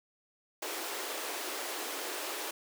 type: high-pass noise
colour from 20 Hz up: pink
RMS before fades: -38 dBFS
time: 0.62-2.51 s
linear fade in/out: 5 ms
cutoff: 310 Hz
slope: 48 dB/octave
effects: none